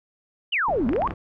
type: exponential two-way sweep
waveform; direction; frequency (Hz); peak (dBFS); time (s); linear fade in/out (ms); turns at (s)
sine; down then up; 3136 to 211.2 to 1220; -20; 0.52-1.08; 10; 0.87
type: low-pass noise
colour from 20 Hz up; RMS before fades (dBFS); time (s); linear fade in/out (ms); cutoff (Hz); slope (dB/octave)
pink; -34; 0.68-1.14; 5; 780; 12
type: clicks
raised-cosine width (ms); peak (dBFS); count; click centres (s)
0.5; -15; 6; 0.892 / 0.933 / 0.963 / 1.02 / 1.075 / 1.108
effects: none